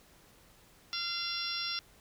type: harmonic tone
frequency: 690 Hz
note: F5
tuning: 21 cents flat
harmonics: 2 / 3 / 4 / 5 / 6 / 7 / 8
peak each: -42 / -46 / -42 / -40 / -42 / -41 / -38 dBFS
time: 0.93-1.79 s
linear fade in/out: 0 ms
effects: pink hiss -61 dBFS RMS until 2 s